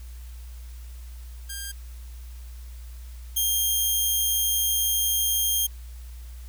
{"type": "tone pair in turn", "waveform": "5% pulse", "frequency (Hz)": [1603, 3206], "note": ["G6", "G7"], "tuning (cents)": [38, 38], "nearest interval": "octave", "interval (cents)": 1200, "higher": "second", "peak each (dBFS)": [-22, -13], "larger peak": "second", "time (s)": [[1.49, 1.72], [3.36, 5.67]], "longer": "second", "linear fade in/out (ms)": 10, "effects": ["added 60 Hz sine -37 dBFS peak until 6.48 s", "white hiss -54 dBFS RMS until 6.48 s"]}